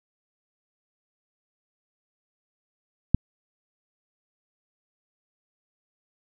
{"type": "click", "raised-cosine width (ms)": 5, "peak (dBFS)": -4, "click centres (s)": 3.146, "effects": []}